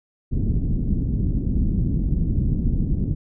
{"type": "low-pass noise", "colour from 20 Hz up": "pink", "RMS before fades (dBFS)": -21, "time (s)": [0.31, 3.15], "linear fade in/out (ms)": 20, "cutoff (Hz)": 260, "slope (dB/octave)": 24, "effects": []}